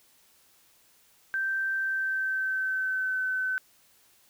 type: tone with pitch glide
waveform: sine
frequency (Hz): 1563 to 1520.3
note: G6 to F#6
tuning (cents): -6 to +47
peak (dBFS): -26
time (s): 1.34-3.58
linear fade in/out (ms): 0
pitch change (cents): -47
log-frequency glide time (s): 1.76-3.21
effects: white hiss -62 dBFS RMS until 4.29 s